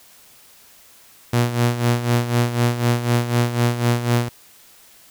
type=tone with tremolo; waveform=sawtooth; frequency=119.8 Hz; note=A#2; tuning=48 cents sharp; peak=-10 dBFS; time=1.33-4.29 s; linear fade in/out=5 ms; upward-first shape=sine; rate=4 Hz; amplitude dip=70%; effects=white hiss -49 dBFS RMS until 5.1 s